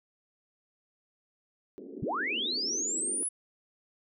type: band-pass noise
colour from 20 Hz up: white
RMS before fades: -42 dBFS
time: 1.78-3.23 s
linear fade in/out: 0 ms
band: 230 to 430 Hz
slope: 48 dB/octave
type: linear sweep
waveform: sine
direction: up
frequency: 47.38 to 10370 Hz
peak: -29 dBFS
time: 2.02-3.29 s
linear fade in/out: 10 ms
effects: none